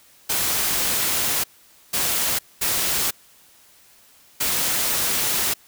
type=noise bursts at uneven times; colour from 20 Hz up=white; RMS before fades=-22 dBFS; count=4; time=0.29-1.44 / 1.93-2.39 / 2.61-3.11 / 4.4-5.54 s; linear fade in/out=10 ms; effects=white hiss -53 dBFS RMS until 5.67 s